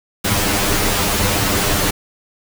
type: noise with comb filter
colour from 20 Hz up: pink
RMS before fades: -17 dBFS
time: 0.24-1.91 s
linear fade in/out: 10 ms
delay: 10 ms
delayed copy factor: +0.9
effects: none